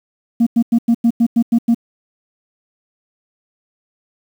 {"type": "tone bursts", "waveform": "sine", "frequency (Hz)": 233.2, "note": "A#3", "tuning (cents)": 1, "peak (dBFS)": -7, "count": 9, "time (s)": [0.4, 1.746], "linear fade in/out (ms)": 10, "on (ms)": 66, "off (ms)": 94, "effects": ["tanh soft clip ceiling -7 dBFS", "7-bit"]}